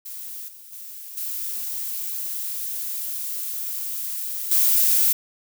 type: noise with level steps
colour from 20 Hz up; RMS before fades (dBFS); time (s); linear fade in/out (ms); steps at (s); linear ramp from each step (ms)
violet; -35 / -44 / -38 / -29 / -18; 0.05-5.13; 10; 0.48 / 0.72 / 1.17 / 4.51; 5
effects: none